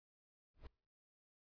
brown noise with exponential growth, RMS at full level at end -44 dBFS, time 0.54-0.67 s, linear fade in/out 5 ms, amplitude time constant 28 ms, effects noise-tail reverb RT60 0.5 s tail -24 dB re dry + resampled to 11025 Hz

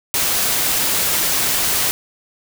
white noise, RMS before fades -18 dBFS, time 0.14-1.91 s, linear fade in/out 0 ms, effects none

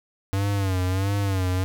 square tone with vibrato, 96.1 Hz, G2, 34 cents flat, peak -22 dBFS, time 0.33-1.64 s, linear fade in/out 0 ms, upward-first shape sine, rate 1.5 Hz, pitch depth 89 cents each way, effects none

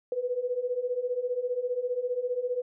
sine beating tone pair, 484.7 / 499.7 Hz, B4 / B4, -32 / +20 cents, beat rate 15 Hz, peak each -32 / -29 dBFS, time 0.12-2.62 s, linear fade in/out 2 ms, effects none

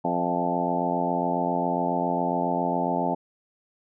harmonic tone with a mistuned harmonic, 87.3 Hz, F2, in tune, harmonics 2 / 3 / 4 / 5 / 6 / 7 / 8 / 9 / 10, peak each -31 / -30 / -34 / -35 / -35 / -32 / -30 / -32 / -29 dBFS, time 0.04-3.15 s, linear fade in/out 10 ms, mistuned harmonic 8, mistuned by -23 cents, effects none

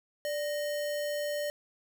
sine tone with sample-and-hold, 587.3 Hz, D5, in tune, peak -30 dBFS, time 0.25-1.5 s, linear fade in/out 0 ms, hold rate 2450 Hz, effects none

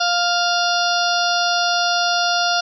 harmonic tone with a mistuned harmonic, 700 Hz, F5, 4 cents sharp, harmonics 1 / 2 / 4 / 5 / 6 / 7 / 8, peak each -20 / -21 / -28 / -27 / -26 / -25 / -26 dBFS, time 0-2.61 s, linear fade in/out 10 ms, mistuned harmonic 6, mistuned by +48 cents, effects none

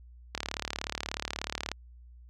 click train, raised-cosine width 0.2 ms, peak -14 dBFS, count 51, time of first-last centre 0.35-1.716 s, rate 36.6 Hz, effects added 60 Hz sine -49 dBFS peak until 2.29 s

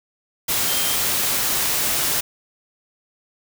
sine tone in noise, 3158 Hz, G7, 12 cents sharp, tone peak -29 dBFS, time 0.67-0.96 s, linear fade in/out 10 ms, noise white, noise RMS -21 dBFS, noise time 0.48-2.21 s, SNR -11 dB, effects none

